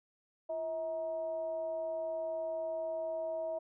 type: tone with frequency modulation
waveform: sine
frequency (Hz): 644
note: E5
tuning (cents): -41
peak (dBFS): -34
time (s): 0.49-3.59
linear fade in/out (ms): 10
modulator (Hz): 299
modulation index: 0.33
effects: none